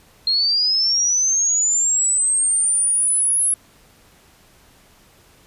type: linear sweep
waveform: sine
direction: up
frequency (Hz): 4186 to 10820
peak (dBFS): -15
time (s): 0.27-3.54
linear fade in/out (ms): 2
effects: pink hiss -52 dBFS RMS until 5.46 s + resampled to 32000 Hz